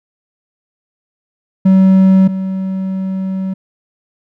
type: tone pair in turn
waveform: triangle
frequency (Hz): 190 / 190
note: F#3 / F#3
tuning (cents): +46 / +46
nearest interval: unison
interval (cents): 0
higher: neither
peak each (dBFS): -3 / -14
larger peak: first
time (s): 1.65-2.28 / 2.28-3.54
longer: second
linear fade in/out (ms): 10
effects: none